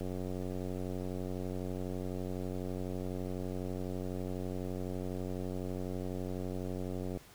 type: click train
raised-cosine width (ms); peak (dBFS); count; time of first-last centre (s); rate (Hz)
2; -26; 660; 0.01-7.173; 92
effects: pink hiss -57 dBFS RMS until 7.34 s